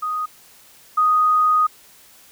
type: tone pair in turn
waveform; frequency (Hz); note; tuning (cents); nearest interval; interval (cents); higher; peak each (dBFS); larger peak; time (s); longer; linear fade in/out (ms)
sine; 1244.5 / 1244.5; D#6 / D#6; 0 / 0; unison; 0; neither; -21 / -13; second; 0.02-0.26 / 0.97-1.67; second; 10
effects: white hiss -49 dBFS RMS until 2.31 s